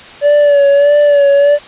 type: tone with vibrato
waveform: triangle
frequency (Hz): 574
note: D5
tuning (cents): -40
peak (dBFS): -3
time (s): 0.21-1.59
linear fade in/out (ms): 50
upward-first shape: sine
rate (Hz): 1.6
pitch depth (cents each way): 40
effects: white hiss -33 dBFS RMS until 1.67 s + resampled to 8000 Hz